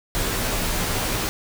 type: noise with comb filter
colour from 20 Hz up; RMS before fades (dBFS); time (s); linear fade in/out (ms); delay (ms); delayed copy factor
pink; -24; 0.15-1.29; 0; 14; -0.75
effects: none